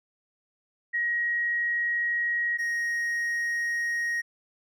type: tone pair in turn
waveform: sine / triangle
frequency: 1894 / 1877.7 Hz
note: A#6 / A#6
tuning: +27 / +12 cents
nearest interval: unison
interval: 15 cents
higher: first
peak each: -24 dBFS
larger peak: neither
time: 0.93-2.58 / 2.58-4.22 s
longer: first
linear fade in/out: 20 ms
effects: none